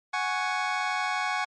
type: chord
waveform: 25% pulse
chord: F# suspended second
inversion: none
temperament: just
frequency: 740 / 832.5 / 1110 Hz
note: F#5 / G#5 / C#6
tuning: 0 / +4 / +2 cents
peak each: -27 dBFS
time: 0.13-1.45 s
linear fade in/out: 10 ms
effects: low-pass 5000 Hz 12 dB/octave + MP3 48 kbps